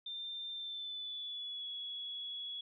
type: tone with pitch glide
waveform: sine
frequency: 3588 to 3367 Hz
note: A7 to G#7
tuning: +33 to +23 cents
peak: -40 dBFS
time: 0.06-2.61 s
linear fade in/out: 5 ms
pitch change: -110 cents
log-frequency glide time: 0.51-1.68 s
effects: none